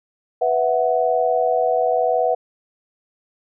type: chord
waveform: sine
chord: B suspended fourth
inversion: none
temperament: equal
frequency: 493.9 / 659.3 / 740 Hz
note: B4 / E5 / F#5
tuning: 0 / 0 / 0 cents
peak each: -20 dBFS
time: 0.41-2.35 s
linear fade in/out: 10 ms
effects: none